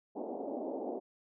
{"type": "band-pass noise", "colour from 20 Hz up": "pink", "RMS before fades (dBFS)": -39, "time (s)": [0.15, 1], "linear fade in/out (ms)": 20, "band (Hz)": [240, 780], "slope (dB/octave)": 48, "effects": []}